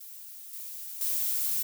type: noise with level steps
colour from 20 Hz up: violet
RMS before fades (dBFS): -45 / -40 / -29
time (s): 0-1.63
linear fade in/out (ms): 10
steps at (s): 0.53 / 1.01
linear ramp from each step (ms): 2
effects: none